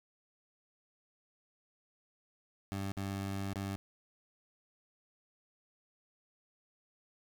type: tone with dropouts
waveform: 20% pulse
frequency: 98 Hz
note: G2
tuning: in tune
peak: -31 dBFS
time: 2.72-3.76 s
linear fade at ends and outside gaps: 0 ms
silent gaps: 2.92-2.969 / 3.534-3.558 s
effects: none